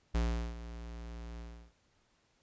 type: tone with ADSR envelope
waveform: square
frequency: 57.8 Hz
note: A#1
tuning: 14 cents flat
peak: -28 dBFS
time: 0.14-1.73 s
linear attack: 12 ms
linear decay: 390 ms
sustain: -15 dB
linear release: 340 ms
effects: pink hiss -72 dBFS RMS until 2.42 s + resampled to 16000 Hz